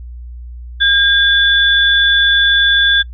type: tone pair together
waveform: sine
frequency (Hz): 1613 / 3461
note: G6 / A7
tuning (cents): +49 / -29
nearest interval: octave + minor second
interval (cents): 1322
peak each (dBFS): -11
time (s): 0.8-3.03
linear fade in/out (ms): 20
effects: noise-tail reverb RT60 0.1 s tail -23 dB re dry + added 60 Hz sine -27 dBFS peak until 3.13 s